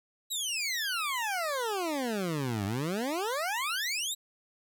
20% pulse exponential two-way sweep, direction down then up, 3961 to 95.6 to 3961 Hz, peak -25 dBFS, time 0.3-4.15 s, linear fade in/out 20 ms, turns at 2.65 s, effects none

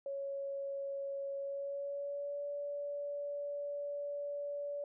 sine tone with pitch glide, 554.4 to 574.9 Hz, C#5 to D5, 0 to -37 cents, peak -37 dBFS, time 0.06-4.84 s, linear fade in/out 2 ms, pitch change +63 cents, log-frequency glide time 1.37-2.45 s, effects none

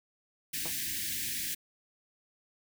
white band-stop noise, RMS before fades -35 dBFS, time 0.53-1.55 s, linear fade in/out 10 ms, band 350 to 1600 Hz, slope 96 dB/octave
10% pulse tone with exponential decay, 164.81 Hz, E3, in tune, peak -29 dBFS, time 0.65-0.75 s, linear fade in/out 5 ms, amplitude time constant 21 ms
effects none

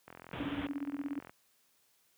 click train, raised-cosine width 0.5 ms, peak -33 dBFS, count 53, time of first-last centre 0.08-1.295 s, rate 42.8 Hz
pink low-pass noise, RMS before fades -41 dBFS, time 0.33-0.67 s, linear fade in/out 0 ms, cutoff 3500 Hz, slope 96 dB/octave
sine tone with tremolo, 283.3 Hz, C#4, 38 cents sharp, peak -32 dBFS, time 0.4-1.19 s, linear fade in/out 2 ms, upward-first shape sine, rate 17 Hz, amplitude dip 90%
effects white hiss -71 dBFS RMS until 2.17 s + high-pass 80 Hz 12 dB/octave

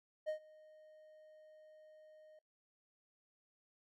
triangle tone with ADSR envelope, 619 Hz, D#5, 9 cents flat, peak -32 dBFS, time 0.26-2.39 s, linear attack 28 ms, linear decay 100 ms, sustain -24 dB, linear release 3 ms, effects noise-tail reverb RT60 0.2 s tail -25 dB re dry + MP3 96 kbps

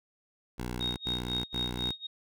10% pulse tone bursts, 61 Hz, B1, 21 cents flat, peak -26 dBFS, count 3, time 0.58-1.918 s, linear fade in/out 10 ms, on 390 ms, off 84 ms
sine tone with tremolo, 3733 Hz, A#7, 2 cents sharp, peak -29 dBFS, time 0.8-2.07 s, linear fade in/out 10 ms, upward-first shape sine, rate 4 Hz, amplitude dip 95%
effects none

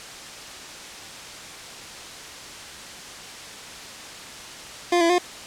25% pulse tone with pitch steps, 349.8 / 336.1 / 356.2 Hz, F4 / E4 / F4, +3 / +34 / +34 cents, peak -13 dBFS, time 4.92-5.184 s, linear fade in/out 5 ms, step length 88 ms, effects white hiss -38 dBFS RMS until 5.46 s + low-pass 7000 Hz 12 dB/octave

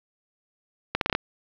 accelerating click train, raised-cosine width 0.3 ms, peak -6 dBFS, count 6, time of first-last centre 0.95-1.15 s, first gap 62 ms, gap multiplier 0.78, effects low-pass 5000 Hz 12 dB/octave + 8-bit

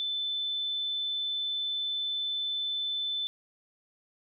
sine tone, 3520 Hz, A7, in tune, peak -29 dBFS, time 0-3.27 s, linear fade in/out 0 ms, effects none

